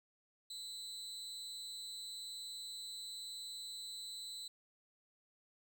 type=tone with amplitude modulation; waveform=35% pulse; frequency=4000 Hz; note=B7; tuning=21 cents sharp; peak=-39 dBFS; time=0.5-4.48 s; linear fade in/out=5 ms; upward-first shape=sine; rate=221 Hz; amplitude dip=80%; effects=none

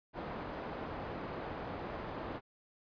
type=low-pass noise; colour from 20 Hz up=white; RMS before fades=-42 dBFS; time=0.13-2.41 s; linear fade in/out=50 ms; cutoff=880 Hz; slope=12 dB/octave; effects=resampled to 11025 Hz

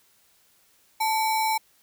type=tone with sample-and-hold; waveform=sine; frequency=880 Hz; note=A5; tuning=in tune; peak=-21 dBFS; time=1-1.58 s; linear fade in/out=10 ms; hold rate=3150 Hz; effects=white hiss -62 dBFS RMS until 1.82 s

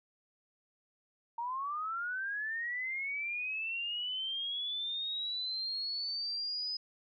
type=linear sweep; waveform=sine; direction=up; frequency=919 to 5040 Hz; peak=-34 dBFS; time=1.38-6.77 s; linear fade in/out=5 ms; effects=none

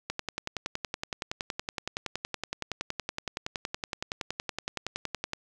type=click train; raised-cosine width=0.2 ms; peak=-14 dBFS; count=57; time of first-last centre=0.1-5.334 s; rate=10.7 Hz; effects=none

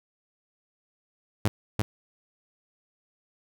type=tone with echo; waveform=sawtooth; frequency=105 Hz; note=G#2; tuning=19 cents sharp; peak=-17 dBFS; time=1.45-1.48 s; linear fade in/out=0 ms; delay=340 ms; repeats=1; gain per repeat=-2 dB; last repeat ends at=1.82 s; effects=none

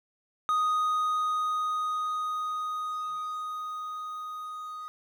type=tone with level ramp; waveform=triangle; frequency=1244.5 Hz; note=D#6; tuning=in tune; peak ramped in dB=-21 to -35 dBFS; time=0.49-4.88 s; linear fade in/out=0 ms; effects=10-bit

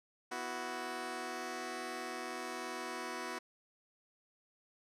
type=chord; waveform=10% pulse; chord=B suspended fourth; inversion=none; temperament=just; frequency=246.9 / 329.3 / 370.4 Hz; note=B3 / E4 / F#4; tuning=0 / -2 / +2 cents; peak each=-37 / -37 / -34 dBFS; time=0.31-3.39 s; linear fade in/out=10 ms; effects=low-pass 10000 Hz 12 dB/octave

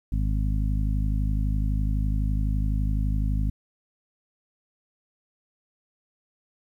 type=harmonic tone; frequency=51.91 Hz; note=G#1; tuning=in tune; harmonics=1 / 2 / 3 / 4 / 5; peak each=-23 / -29 / -33 / -35 / -37 dBFS; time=0.12-3.5 s; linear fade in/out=5 ms; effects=10-bit

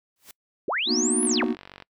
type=noise with exponential growth; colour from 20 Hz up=white; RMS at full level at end=-40 dBFS; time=0.16-0.31 s; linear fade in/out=2 ms; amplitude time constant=32 ms
type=linear two-way sweep; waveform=sine; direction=up then down; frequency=261.6 to 10548 to 261.6 Hz; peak=-23 dBFS; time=0.68-1.44 s; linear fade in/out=2 ms; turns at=1.24 s
type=chord; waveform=triangle; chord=B major seventh; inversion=third; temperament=just; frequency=231.5 / 246.9 / 308.7 / 370.4 Hz; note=A#3 / B3 / D#4 / F#4; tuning=-12 / 0 / -14 / +2 cents; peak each=-26 dBFS; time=0.86-1.56 s; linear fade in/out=50 ms
type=click train; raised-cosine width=0.3 ms; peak=-25 dBFS; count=29; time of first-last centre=1.23-1.823 s; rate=47.2 Hz
effects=noise-tail reverb RT60 0.1 s tail -25 dB re dry

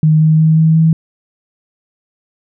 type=tone with pitch steps; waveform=sine; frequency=155.7 / 157.05 / 158.42 / 159.8 / 161.19 Hz; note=D#3 / D#3 / D#3 / D#3 / E3; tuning=+2 / +16 / +32 / +47 / -38 cents; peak=-6 dBFS; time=0.03-0.93 s; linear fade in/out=2 ms; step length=180 ms; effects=none

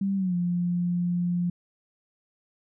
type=tone with pitch glide; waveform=sine; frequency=196 to 175.63 Hz; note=G3 to F3; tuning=0 to +10 cents; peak=-23 dBFS; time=0.01-1.5 s; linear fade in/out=5 ms; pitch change=-190 cents; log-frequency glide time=0.16-0.35 s; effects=none

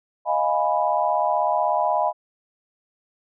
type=chord; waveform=sine; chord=F half-diminished seventh; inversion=third; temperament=equal; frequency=622.3 / 698.5 / 830.6 / 987.8 Hz; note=Eb5 / F5 / Ab5 / Cb6; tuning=0 / 0 / 0 / 0 cents; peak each=-24 dBFS; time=0.25-2.13 s; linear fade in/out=50 ms; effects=none

